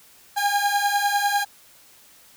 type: beating tone pair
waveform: 30% pulse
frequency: 807 / 817 Hz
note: G#5 / G#5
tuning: -50 / -29 cents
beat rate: 10 Hz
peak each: -20 dBFS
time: 0.36-1.45 s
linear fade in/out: 20 ms
effects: white hiss -52 dBFS RMS until 2.36 s